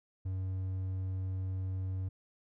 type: tone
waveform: triangle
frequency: 94 Hz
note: F#2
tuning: 28 cents sharp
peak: -31 dBFS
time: 0.25-2.09 s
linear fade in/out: 10 ms
effects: none